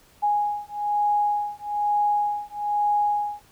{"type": "beating tone pair", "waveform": "sine", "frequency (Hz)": [828, 829.1], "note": ["G#5", "G#5"], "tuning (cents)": [-5, -3], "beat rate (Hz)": 1.1, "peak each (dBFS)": -24, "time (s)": [0.22, 3.42], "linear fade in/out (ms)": 20, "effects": ["pink hiss -56 dBFS RMS until 3.51 s"]}